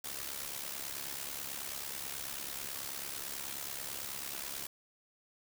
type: noise with amplitude modulation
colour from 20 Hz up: white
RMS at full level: -38 dBFS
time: 0.04-4.67 s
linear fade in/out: 5 ms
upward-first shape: sine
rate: 69.2 Hz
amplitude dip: 70%
effects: none